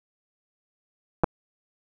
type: clicks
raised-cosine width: 1 ms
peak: -6 dBFS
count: 2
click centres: 1.236 / 1.242 s
effects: none